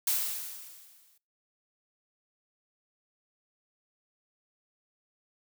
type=noise with exponential decay; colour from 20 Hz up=blue; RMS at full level=-26 dBFS; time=0.07-1.18 s; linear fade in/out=5 ms; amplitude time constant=240 ms; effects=noise-tail reverb RT60 0.3 s tail -23 dB re dry